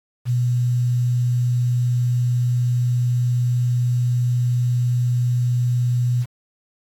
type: tone with quantisation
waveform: sine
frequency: 122.6 Hz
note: B2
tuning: 12 cents flat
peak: -16 dBFS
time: 0.25-6.26 s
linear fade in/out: 50 ms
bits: 7
effects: AAC 64 kbps